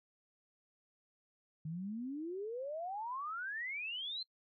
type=exponential sweep; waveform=sine; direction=up; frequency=151.2 to 4190 Hz; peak=-38 dBFS; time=1.65-4.23 s; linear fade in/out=5 ms; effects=noise-tail reverb RT60 0.1 s tail -24 dB re dry + MP3 48 kbps